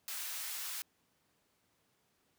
white high-pass noise, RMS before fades -41 dBFS, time 0.08-0.82 s, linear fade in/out 0 ms, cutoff 1100 Hz, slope 12 dB/octave, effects pink hiss -75 dBFS RMS until 2.38 s + high-pass 100 Hz 12 dB/octave

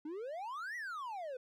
triangle exponential two-way sweep, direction up then down, 289.8 to 1989 to 488.9 Hz, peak -38 dBFS, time 0.05-1.37 s, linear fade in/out 5 ms, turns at 0.76 s, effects none

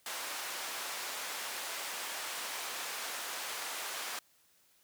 pink band-pass noise, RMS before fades -40 dBFS, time 0.06-4.19 s, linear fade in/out 2 ms, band 790 to 15000 Hz, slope 12 dB/octave, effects white hiss -68 dBFS RMS until 4.83 s + high-pass 60 Hz 12 dB/octave

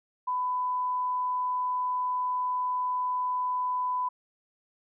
sine tone, 1000 Hz, B5, 21 cents sharp, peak -26 dBFS, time 0.27-4.09 s, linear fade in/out 10 ms, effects none

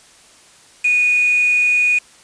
sine tone with quantisation, 2467 Hz, D#7, 15 cents flat, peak -12 dBFS, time 0.84-1.99 s, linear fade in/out 10 ms, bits 4, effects white hiss -47 dBFS RMS until 2.23 s + resampled to 22050 Hz

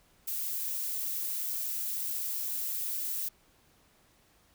violet noise, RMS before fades -34 dBFS, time 0.27-3.29 s, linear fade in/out 10 ms, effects pink hiss -65 dBFS RMS until 4.54 s

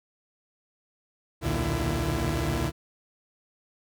sawtooth tone cluster, 62.8 / 77.6 / 117.9 / 150.1 / 334.3 Hz, B1 / D#2 / A#2 / D3 / E4, +30 / -4 / +20 / +38 / +24 cents, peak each -28 dBFS, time 1.41-2.72 s, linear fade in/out 50 ms, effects none

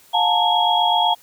sine tone cluster, 711 / 863 / 911 / 3308 Hz, F5 / A5 / A#5 / G#7, +31 / -34 / -40 / -8 cents, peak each -20 dBFS, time 0.13-1.15 s, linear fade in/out 20 ms, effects white hiss -51 dBFS RMS until 1.22 s

